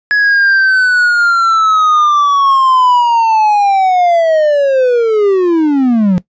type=linear sweep; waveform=triangle; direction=down; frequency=1687 to 174.9 Hz; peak=-5 dBFS; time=0.11-6.18 s; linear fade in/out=0 ms; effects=noise-tail reverb RT60 0.1 s tail -18 dB re dry + resampled to 16000 Hz